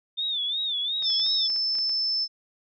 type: tone with vibrato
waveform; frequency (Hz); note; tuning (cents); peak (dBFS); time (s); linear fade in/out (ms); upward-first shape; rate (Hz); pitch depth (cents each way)
sine; 3577; A7; +28; -25; 0.17-1.48; 20; sine; 2.8; 110
type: tone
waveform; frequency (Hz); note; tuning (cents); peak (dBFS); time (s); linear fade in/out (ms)
sine; 5274; E8; 0; -23; 1.02-2.28; 50
type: clicks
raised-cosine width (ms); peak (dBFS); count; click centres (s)
0.3; -29; 9; 1.024 / 1.102 / 1.198 / 1.265 / 1.501 / 1.562 / 1.753 / 1.786 / 1.895
effects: none